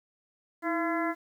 harmonic tone with a mistuned harmonic, 339.9 Hz, F4, 47 cents flat, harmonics 1 / 2 / 3 / 4 / 5 / 6, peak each -30 / -33 / -35 / -36 / -37 / -38 dBFS, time 0.62-1.15 s, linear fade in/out 50 ms, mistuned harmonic 1, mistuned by -81 cents, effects 10-bit

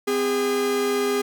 45% pulse tone pair together, 256.6 / 407.4 Hz, C4 / G#4, -34 / -33 cents, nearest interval minor sixth, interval 801 cents, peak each -28 / -21 dBFS, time 0.07-1.22 s, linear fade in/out 10 ms, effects none

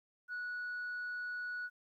sine tone, 1468 Hz, F#6, 14 cents flat, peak -36 dBFS, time 0.28-1.7 s, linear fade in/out 50 ms, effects tanh soft clip ceiling -36 dBFS + 13-bit

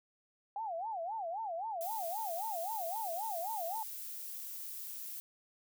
sine tone with vibrato, 772 Hz, G5, 27 cents flat, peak -36 dBFS, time 0.56-3.83 s, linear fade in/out 2 ms, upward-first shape sine, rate 3.8 Hz, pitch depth 280 cents each way
violet noise, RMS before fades -44 dBFS, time 1.81-5.2 s, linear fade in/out 0 ms
effects none

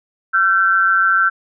sine tone pair together, 1356.8 / 1544 Hz, E6 / G6, +50 / -27 cents, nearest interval major second, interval 223 cents, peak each -14 dBFS, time 0.33-1.3 s, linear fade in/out 20 ms, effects none

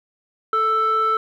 sine tone pair together, 439.5 / 1323 Hz, A4 / E6, -2 / +6 cents, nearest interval octave + perfect fifth, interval 1908 cents, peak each -23 / -15 dBFS, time 0.53-1.17 s, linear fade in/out 2 ms, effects tanh soft clip ceiling -13 dBFS + 9-bit

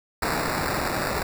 white noise with sample-and-hold, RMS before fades -26 dBFS, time 0.22-1.23 s, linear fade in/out 5 ms, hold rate 3150 Hz, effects none

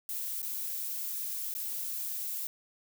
violet noise with dropouts, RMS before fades -36 dBFS, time 0.09-2.47 s, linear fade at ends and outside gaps 1 ms, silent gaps 0.418-0.428 / 1.54-1.55 s, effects none

